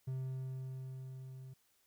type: tone with level ramp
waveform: triangle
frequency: 130.81 Hz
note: C3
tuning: in tune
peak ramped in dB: -34 to -46 dBFS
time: 0.07-1.54 s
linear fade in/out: 10 ms
effects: white hiss -74 dBFS RMS until 1.86 s